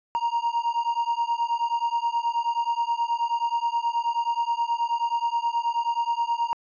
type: beating tone pair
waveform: triangle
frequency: 932.3 / 941.7 Hz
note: A#5 / A#5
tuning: 0 / +17 cents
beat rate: 9.4 Hz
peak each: -24 dBFS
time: 0.15-6.53 s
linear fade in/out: 0 ms
effects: resampled to 16000 Hz